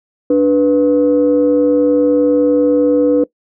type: tone pair together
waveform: sine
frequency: 292.8 / 492.4 Hz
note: D4 / B4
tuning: -5 / -5 cents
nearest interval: major sixth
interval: 900 cents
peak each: -10 dBFS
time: 0.3-3.24 s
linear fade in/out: 5 ms
effects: noise-tail reverb RT60 0.1 s tail -20 dB re dry + tanh soft clip ceiling -3 dBFS